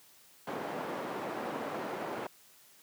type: band-pass noise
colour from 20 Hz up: white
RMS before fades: -38 dBFS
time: 0.47-2.27 s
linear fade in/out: 5 ms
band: 210 to 840 Hz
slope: 12 dB/octave
effects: white hiss -60 dBFS RMS until 2.82 s + high-pass 100 Hz 12 dB/octave